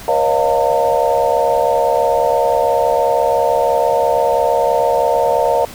sine tone cluster, 478.8 / 548 / 614 / 697 / 906 Hz, A#4 / C#5 / D#5 / F5 / A#5, +46 / -20 / -23 / -4 / -50 cents, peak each -18 dBFS, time 0.08-5.65 s, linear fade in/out 2 ms, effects pink hiss -34 dBFS RMS until 5.74 s

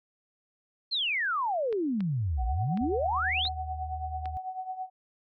sine exponential two-way sweep, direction down then up, 4345 to 55 to 4345 Hz, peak -26 dBFS, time 0.91-3.49 s, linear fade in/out 20 ms, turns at 2.46 s
clicks, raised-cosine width 0.3 ms, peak -27 dBFS, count 5, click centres 1.727 / 2.006 / 2.774 / 3.453 / 4.257 s
sine tone with tremolo, 748 Hz, F#5, 19 cents sharp, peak -30 dBFS, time 2.37-4.9 s, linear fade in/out 50 ms, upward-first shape triangle, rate 9.1 Hz, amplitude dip 80%
sine tone, 77.2 Hz, D#2, 13 cents flat, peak -35 dBFS, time 2.81-4.37 s, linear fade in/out 0 ms
effects none

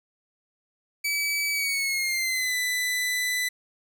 sawtooth tone with pitch glide, 2292 to 1995.3 Hz, D7 to B6, -43 to +17 cents, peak -21 dBFS, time 1.04-3.49 s, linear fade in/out 10 ms, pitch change -240 cents, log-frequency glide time 1.52-2.55 s, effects none

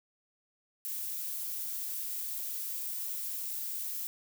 violet noise, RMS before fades -37 dBFS, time 0.85-4.07 s, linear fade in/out 0 ms, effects none

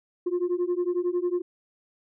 sine beating tone pair, 349.2 / 360.2 Hz, F4 / F#4, 0 / -46 cents, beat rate 11 Hz, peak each -25 dBFS, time 0.26-1.42 s, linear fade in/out 10 ms, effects tanh soft clip ceiling -20 dBFS

